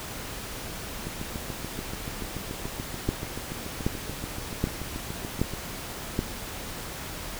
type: two click trains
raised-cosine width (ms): 3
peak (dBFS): -11 / -21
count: 5 / 32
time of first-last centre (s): 3.09-6.191 / 1.07-5.537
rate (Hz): 1.29 / 6.94
effects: pink hiss -37 dBFS RMS until 7.39 s